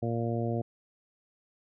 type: harmonic tone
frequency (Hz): 116.54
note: A#2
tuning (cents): 0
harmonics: 1 / 2 / 3 / 4 / 5 / 6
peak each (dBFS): -31 / -34 / -36 / -37 / -38 / -39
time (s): 0.02-0.62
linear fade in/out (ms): 10
effects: none